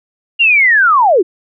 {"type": "linear sweep", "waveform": "sine", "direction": "down", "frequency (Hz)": [2841, 311.1], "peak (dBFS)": -6, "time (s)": [0.39, 1.23], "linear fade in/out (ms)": 20, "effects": []}